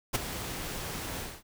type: noise with ADSR envelope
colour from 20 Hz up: pink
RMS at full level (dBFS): -25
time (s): 0.13-1.43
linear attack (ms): 23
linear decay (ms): 14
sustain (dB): -12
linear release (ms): 230
effects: none